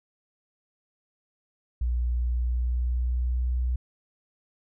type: tone with pitch glide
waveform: sine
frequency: 60.3 to 61.92 Hz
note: B1 to B1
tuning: -41 to +5 cents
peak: -23 dBFS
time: 1.81-3.76 s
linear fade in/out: 5 ms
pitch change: +46 cents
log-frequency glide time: 2.15-3.57 s
effects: none